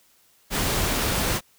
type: noise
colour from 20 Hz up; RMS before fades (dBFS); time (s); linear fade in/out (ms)
pink; -24; 0.5-1.41; 50
effects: white hiss -60 dBFS RMS until 1.58 s